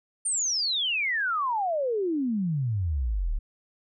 sine exponential sweep, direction down, 9190 to 33.57 Hz, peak -24 dBFS, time 0.25-3.39 s, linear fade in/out 10 ms, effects none

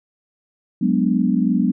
sine chord, G# half-diminished seventh, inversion third, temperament equal, 185 / 207.7 / 246.9 / 293.7 Hz, F#3 / G#3 / B3 / D4, 0 / 0 / 0 / 0 cents, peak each -20 / -20 / -19 / -24 dBFS, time 0.81-1.72 s, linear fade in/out 10 ms, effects none

